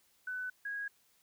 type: tone pair in turn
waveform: sine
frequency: 1500 / 1647.9 Hz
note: F#6 / G#6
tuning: +23 / -14 cents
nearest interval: major second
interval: 163 cents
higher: second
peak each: -36 / -36 dBFS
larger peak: neither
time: 0.27-0.5 / 0.65-0.88 s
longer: neither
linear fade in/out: 5 ms
effects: white hiss -70 dBFS RMS until 1.22 s